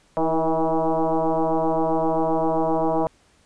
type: tone with frequency modulation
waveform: sine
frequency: 164.81 Hz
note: E3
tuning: in tune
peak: -18 dBFS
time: 0.17-3.07 s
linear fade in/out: 0 ms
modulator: 161 Hz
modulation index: 5
effects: pink hiss -59 dBFS RMS until 3.45 s + resampled to 22050 Hz